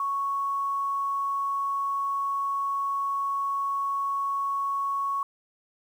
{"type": "tone with quantisation", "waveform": "sine", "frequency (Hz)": 1108.7, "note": "C#6", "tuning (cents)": 0, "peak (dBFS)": -25, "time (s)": [0, 5.23], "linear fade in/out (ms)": 2, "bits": 9, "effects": []}